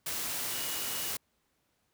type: tone in noise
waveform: sine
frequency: 2906 Hz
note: F#7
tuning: 32 cents flat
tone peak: -44 dBFS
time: 0.51-1.11 s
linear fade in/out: 5 ms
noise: white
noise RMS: -35 dBFS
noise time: 0.06-1.17 s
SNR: -12 dB
effects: pink hiss -75 dBFS RMS until 1.93 s + high-pass 60 Hz 12 dB/octave